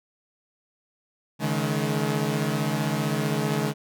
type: tone cluster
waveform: sawtooth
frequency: 141.9 / 157.4 / 213.2 Hz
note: C#3 / D#3 / G#3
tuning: +41 / +20 / +46 cents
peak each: -24 dBFS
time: 1.39-3.74 s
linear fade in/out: 50 ms
effects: none